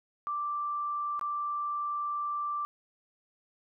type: tone with dropouts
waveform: sine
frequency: 1174.7 Hz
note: D6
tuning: in tune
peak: -30 dBFS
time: 0.27-2.65 s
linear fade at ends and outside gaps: 0 ms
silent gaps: 1.194-1.212 s
effects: none